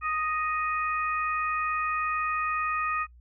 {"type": "harmonic tone", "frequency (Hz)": 622.3, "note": "D#5", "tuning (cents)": 0, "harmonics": [2, 3, 4], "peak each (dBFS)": [-27, -35, -34], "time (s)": [0.01, 3.07], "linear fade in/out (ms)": 50, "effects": ["noise-tail reverb RT60 0.1 s tail -24 dB re dry", "added 60 Hz sine -50 dBFS peak until 3.2 s"]}